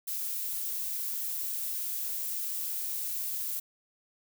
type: noise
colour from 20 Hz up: violet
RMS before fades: -34 dBFS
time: 0.07-3.6 s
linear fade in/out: 10 ms
effects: none